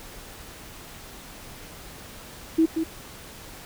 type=tone with echo; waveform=sine; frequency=323.3 Hz; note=E4; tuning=34 cents flat; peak=-15 dBFS; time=2.58-2.66 s; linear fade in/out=10 ms; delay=180 ms; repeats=1; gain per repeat=-7 dB; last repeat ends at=2.84 s; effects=pink hiss -43 dBFS RMS until 3.65 s